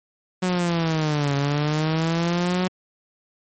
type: linear two-way sweep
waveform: sawtooth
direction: down then up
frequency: 184.9 to 139.3 to 184.9 Hz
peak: -16 dBFS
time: 0.42-2.68 s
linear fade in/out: 10 ms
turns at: 1.35 s
effects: MP3 32 kbps